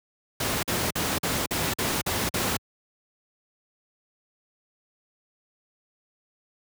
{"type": "noise bursts", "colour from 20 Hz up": "pink", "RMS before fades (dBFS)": -26, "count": 8, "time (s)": [0.4, 2.569], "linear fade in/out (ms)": 5, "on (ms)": 230, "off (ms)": 47, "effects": ["high-pass 80 Hz 12 dB/octave"]}